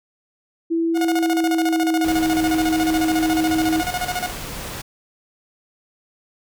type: tone with pitch glide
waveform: sine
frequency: 331.1 to 318 Hz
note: E4 to D#4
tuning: +8 to +38 cents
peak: -17 dBFS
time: 0.7-3.82 s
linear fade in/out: 20 ms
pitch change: -70 cents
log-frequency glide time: 0.93-2.44 s
type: tone with tremolo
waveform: sawtooth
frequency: 723 Hz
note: F#5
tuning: 40 cents flat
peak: -17 dBFS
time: 0.94-4.32 s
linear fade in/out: 50 ms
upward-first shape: square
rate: 14 Hz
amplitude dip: 75%
type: noise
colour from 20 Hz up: pink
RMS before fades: -31 dBFS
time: 2.04-4.82 s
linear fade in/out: 10 ms
effects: none